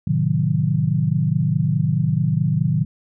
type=chord; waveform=sine; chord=A diminished seventh; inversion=none; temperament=equal; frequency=110 / 130.81 / 155.56 / 185 Hz; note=A2 / C3 / Eb3 / Gb3; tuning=0 / 0 / 0 / 0 cents; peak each=-24 / -22 / -19 / -24 dBFS; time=0.07-2.85 s; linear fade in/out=5 ms; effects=none